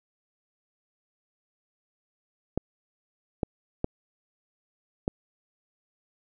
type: clicks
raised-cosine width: 2 ms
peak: -12 dBFS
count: 4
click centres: 2.576 / 3.432 / 3.844 / 5.079 s
effects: none